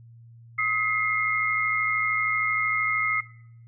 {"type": "tone cluster", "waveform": "sine", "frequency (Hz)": [1270, 2017, 2130], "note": ["D#6", "B6", "C7"], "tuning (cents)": [35, 36, 30], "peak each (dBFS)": [-27, -31, -24], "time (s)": [0.58, 3.21], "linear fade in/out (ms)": 10, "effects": ["noise-tail reverb RT60 0.7 s tail -17 dB re dry", "added 116 Hz sine -46 dBFS peak until 3.67 s"]}